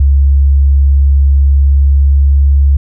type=tone with pitch glide; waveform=sine; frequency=69.3 to 69.74 Hz; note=C#2 to C#2; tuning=0 to +11 cents; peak=-4 dBFS; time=0-2.77 s; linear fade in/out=5 ms; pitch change=+11 cents; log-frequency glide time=1.37-2.5 s; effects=none